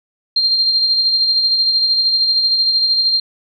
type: tone with tremolo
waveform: sine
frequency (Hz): 4186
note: C8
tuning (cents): 0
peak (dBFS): -10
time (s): 0.36-3.2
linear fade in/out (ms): 5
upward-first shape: sine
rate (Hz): 13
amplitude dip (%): 40
effects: none